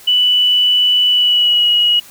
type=tone with pitch glide; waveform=sine; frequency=2971 to 2905 Hz; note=F#7 to F#7; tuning=+6 to -32 cents; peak=-9 dBFS; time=0.07-2 s; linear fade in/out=10 ms; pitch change=-38 cents; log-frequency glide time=1.08-1.68 s; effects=white hiss -40 dBFS RMS until 2.1 s